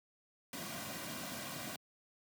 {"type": "noise with comb filter", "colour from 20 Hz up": "pink", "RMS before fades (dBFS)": -43, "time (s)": [0.53, 1.76], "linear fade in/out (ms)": 2, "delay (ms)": 2.3, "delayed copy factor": -0.65, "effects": ["high-pass 150 Hz 12 dB/octave"]}